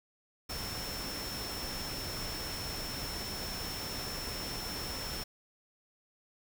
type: tone in noise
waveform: sine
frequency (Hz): 5400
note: E8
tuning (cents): +41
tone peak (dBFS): -41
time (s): 0.49-5.24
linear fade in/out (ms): 10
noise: pink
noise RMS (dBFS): -40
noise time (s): 0.49-5.24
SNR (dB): -4
effects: none